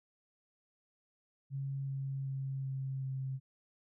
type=tone with pitch steps; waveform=sine; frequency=137 / 135.98 / 134.96 / 133.95 / 132.95 Hz; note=C#3 / C#3 / C#3 / C3 / C3; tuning=-20 / -33 / -46 / +41 / +28 cents; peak=-35 dBFS; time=1.5-3.4 s; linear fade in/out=50 ms; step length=380 ms; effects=none